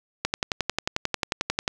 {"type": "click train", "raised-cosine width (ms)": 0.2, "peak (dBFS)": -6, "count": 17, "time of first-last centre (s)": [0.25, 1.679], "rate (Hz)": 11.2, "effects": []}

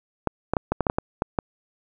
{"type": "clicks", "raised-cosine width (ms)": 1, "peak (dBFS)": -7, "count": 10, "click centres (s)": [0.273, 0.536, 0.568, 0.72, 0.807, 0.868, 0.899, 0.985, 1.221, 1.388], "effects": []}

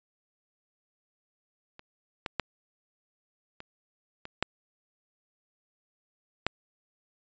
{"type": "clicks", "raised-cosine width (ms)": 0.3, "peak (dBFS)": [-30, -16, -11, -26, -24, -9, -9], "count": 7, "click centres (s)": [1.794, 2.262, 2.397, 3.604, 4.254, 4.426, 6.466], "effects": ["resampled to 16000 Hz"]}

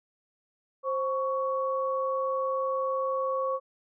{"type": "tone pair together", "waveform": "sine", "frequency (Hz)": [527, 1116.7], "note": ["C5", "C#6"], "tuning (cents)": [12, 12], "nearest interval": "octave + minor second", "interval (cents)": 1300, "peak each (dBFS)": [-28, -30], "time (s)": [0.83, 3.6], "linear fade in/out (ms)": 50, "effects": []}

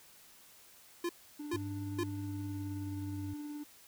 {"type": "tone bursts", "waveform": "square", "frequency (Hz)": 345.4, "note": "F4", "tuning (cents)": -19, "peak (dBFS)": -33, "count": 3, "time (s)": [1.04, 2.036], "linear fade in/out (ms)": 5, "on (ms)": 52, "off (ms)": 420}
{"type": "tone with tremolo", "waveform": "triangle", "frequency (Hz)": 295.1, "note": "D4", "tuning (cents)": 8, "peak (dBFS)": -37, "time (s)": [1.39, 3.64], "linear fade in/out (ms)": 10, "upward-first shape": "sine", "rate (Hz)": 19, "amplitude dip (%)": 25}
{"type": "tone with pitch glide", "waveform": "sine", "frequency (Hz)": [100.7, 97.16], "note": ["G2", "G2"], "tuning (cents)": [47, -15], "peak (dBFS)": -39, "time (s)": [1.53, 3.34], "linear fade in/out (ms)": 10, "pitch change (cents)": -62, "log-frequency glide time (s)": [2.17, 3.09]}
{"effects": ["white hiss -59 dBFS RMS until 3.87 s"]}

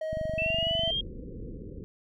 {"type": "tone with pitch glide", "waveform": "triangle", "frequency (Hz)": [631, 660.1], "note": ["D#5", "E5"], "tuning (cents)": [24, 2], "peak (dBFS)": -28, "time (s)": [0.01, 0.91], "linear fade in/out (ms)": 5, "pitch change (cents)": 78, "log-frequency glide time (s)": [0.3, 0.6]}
{"type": "click train", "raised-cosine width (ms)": 5, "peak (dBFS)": -24, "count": 19, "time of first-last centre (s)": [0.13, 0.877], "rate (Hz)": 24.1}
{"type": "linear sweep", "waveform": "sine", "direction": "up", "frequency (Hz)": [2637, 3255], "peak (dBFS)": -27, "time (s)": [0.38, 1.01], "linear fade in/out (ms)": 5}
{"type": "low-pass noise", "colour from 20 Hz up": "pink", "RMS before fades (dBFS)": -40, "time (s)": [0.9, 1.84], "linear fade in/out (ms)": 0, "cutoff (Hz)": 510, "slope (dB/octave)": 96}
{"effects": []}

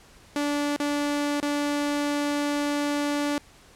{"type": "tone with dropouts", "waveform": "sawtooth", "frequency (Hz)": 290.4, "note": "D4", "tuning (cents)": -19, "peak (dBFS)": -20, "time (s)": [0.36, 3.38], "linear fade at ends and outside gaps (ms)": 0, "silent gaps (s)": [[0.762, 0.8], [1.401, 1.428]], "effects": ["pink hiss -53 dBFS RMS until 3.75 s", "low-pass 10000 Hz 12 dB/octave"]}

